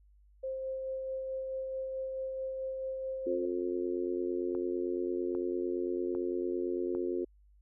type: tone with tremolo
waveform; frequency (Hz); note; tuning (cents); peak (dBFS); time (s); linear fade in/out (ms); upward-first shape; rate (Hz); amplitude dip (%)
sine; 527; C5; +12; -33; 0.43-3.46; 10; sine; 4.6; 25
type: harmonic tone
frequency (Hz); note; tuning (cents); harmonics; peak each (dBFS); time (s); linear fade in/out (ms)
88.9; F2; +31; 3 / 4 / 5 / 6; -39 / -32 / -39 / -44; 3.26-7.25; 10
type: click train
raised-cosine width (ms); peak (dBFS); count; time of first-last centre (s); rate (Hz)
1; -32; 4; 4.55-6.95; 1.25
effects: added 50 Hz sine -59 dBFS peak until 7.61 s